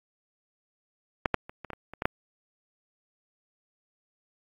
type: clicks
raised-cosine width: 0.5 ms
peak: -8 / -7 / -26 / -24 / -21 / -24 / -26 / -15 / -7 dBFS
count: 9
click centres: 1.258 / 1.343 / 1.495 / 1.647 / 1.703 / 1.733 / 1.936 / 2.021 / 2.055 s
effects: AAC 32 kbps